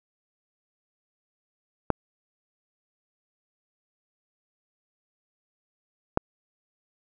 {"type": "clicks", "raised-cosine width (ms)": 1, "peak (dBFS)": -6, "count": 2, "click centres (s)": [1.903, 6.174], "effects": []}